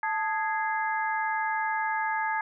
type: harmonic tone with a mistuned harmonic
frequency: 415.3 Hz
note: G#4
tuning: in tune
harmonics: 2 / 3 / 4 / 5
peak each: -28 / -36 / -31 / -37 dBFS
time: 0.03-2.41 s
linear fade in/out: 2 ms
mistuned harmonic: 2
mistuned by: +99 cents
effects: none